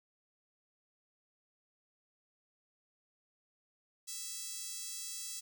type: tone with high-pass filter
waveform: 5% pulse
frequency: 659.3 Hz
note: E5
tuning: in tune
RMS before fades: -43 dBFS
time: 4.07-5.41 s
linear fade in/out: 20 ms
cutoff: 6700 Hz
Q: 0.6
effects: none